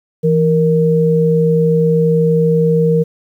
sine tone pair together, 164.83 / 466.2 Hz, E3 / A#4, 0 / 0 cents, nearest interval octave + tritone, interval 1800 cents, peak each -12 dBFS, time 0.23-3.04 s, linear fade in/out 20 ms, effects 8-bit

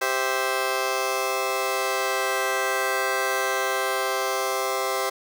15% pulse chord, C major, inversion second, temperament just, 392.4 / 523.3 / 654.1 Hz, G4 / C5 / E5, +2 / 0 / -14 cents, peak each -21 / -20 / -23 dBFS, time 0.01-5.1 s, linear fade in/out 10 ms, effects none

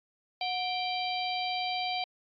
harmonic tone with a mistuned harmonic, 784 Hz, G5, in tune, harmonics 1 / 3 / 4 / 5 / 6, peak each -32 / -37 / -38 / -39 / -40 dBFS, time 0.41-2.04 s, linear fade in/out 2 ms, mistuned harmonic 1, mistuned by -120 cents, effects AAC 64 kbps

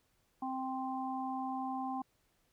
harmonic tone, 261.6 Hz, C4, in tune, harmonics 1 / 3 / 4, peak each -39 / -38 / -43 dBFS, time 0.42-2.02 s, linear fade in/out 5 ms, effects pink hiss -75 dBFS RMS until 2.52 s

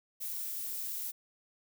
violet noise, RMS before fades -38 dBFS, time 0.2-1.12 s, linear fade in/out 20 ms, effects none

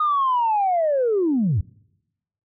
sine linear sweep, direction down, 1244.5 to 78.5 Hz, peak -16 dBFS, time 0-1.61 s, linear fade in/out 5 ms, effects noise-tail reverb RT60 0.9 s tail -26 dB re dry + tanh soft clip ceiling -13 dBFS

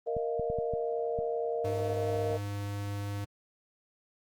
sine chord, Bb suspended fourth, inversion none, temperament equal with one note detuned, 466.2 / 622.3 / 692.8 Hz, Bb4 / Eb5 / F5, 0 / 0 / -14 cents, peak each -31 / -36 / -37 dBFS, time 0.06-2.38 s, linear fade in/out 20 ms
clicks, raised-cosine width 5 ms, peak -26 dBFS, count 6, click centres 0.167 / 0.396 / 0.501 / 0.587 / 0.737 / 1.189 s
square tone, 101.4 Hz, G#2, 41 cents flat, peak -34 dBFS, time 1.64-3.25 s, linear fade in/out 10 ms
effects Opus 24 kbps

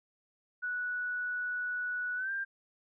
sine tone with pitch glide, 1474 to 1588.9 Hz, F#6 to G6, -7 to +23 cents, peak -32 dBFS, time 0.62-2.45 s, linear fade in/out 20 ms, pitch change +130 cents, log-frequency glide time 2.16-2.31 s, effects none

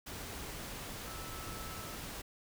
sine tone in noise, 1310 Hz, E6, 11 cents flat, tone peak -50 dBFS, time 1.07-1.96 s, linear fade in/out 10 ms, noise pink, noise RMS -44 dBFS, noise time 0.06-2.22 s, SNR -9 dB, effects none

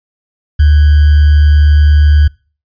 sine tone with sample-and-hold, 74.3 Hz, D2, 21 cents sharp, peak -3 dBFS, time 0.59-2.28 s, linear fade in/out 10 ms, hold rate 1575 Hz, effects noise-tail reverb RT60 0.4 s tail -26 dB re dry + resampled to 11025 Hz

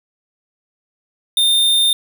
square tone, 3626 Hz, A#7, 49 cents flat, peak -12 dBFS, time 1.37-1.93 s, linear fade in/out 2 ms, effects none

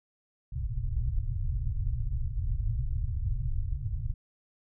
pink low-pass noise, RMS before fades -30 dBFS, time 0.52-4.14 s, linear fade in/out 10 ms, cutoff 130 Hz, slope 96 dB/octave, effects none

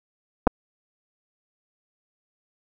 clicks, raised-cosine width 1 ms, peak -3 dBFS, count 2, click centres 0.47 / 0.474 s, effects none

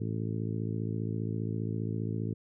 harmonic tone, 55 Hz, A1, in tune, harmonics 2 / 3 / 4 / 5 / 6 / 7 / 8, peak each -33 / -37 / -39 / -41 / -43 / -44 / -45 dBFS, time 0-2.34 s, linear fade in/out 10 ms, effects none

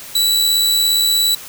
sawtooth tone with amplitude modulation, 3945 Hz, B7, 3 cents flat, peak -8 dBFS, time 0.15-1.35 s, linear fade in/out 5 ms, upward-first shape sine, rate 77.1 Hz, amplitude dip 30%, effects white hiss -34 dBFS RMS until 1.48 s

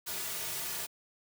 white noise with comb filter, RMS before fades -37 dBFS, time 0.06-0.87 s, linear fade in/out 20 ms, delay 3.8 ms, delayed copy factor -0.75, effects high-pass 100 Hz 12 dB/octave

